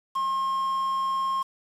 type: tone with quantisation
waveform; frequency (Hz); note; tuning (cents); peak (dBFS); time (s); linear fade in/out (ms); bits
triangle; 1071; C6; +40; -22; 0.15-1.43; 10; 7
effects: low-pass 12000 Hz 12 dB/octave